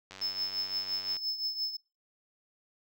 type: click train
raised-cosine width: 0.2 ms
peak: -28 dBFS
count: 102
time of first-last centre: 0.11-1.166 s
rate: 95.6 Hz
type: tone with tremolo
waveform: triangle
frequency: 5240 Hz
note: E8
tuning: 11 cents flat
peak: -27 dBFS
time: 0.21-1.77 s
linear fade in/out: 10 ms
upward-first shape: triangle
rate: 5.8 Hz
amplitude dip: 75%
effects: noise-tail reverb RT60 0.3 s tail -24 dB re dry